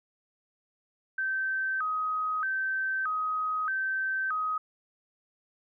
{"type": "tone with vibrato", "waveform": "sine", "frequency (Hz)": 1396.9, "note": "F6", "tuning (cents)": 0, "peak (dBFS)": -27, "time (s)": [1.18, 4.58], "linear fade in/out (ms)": 5, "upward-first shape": "square", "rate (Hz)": 0.8, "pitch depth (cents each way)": 180, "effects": []}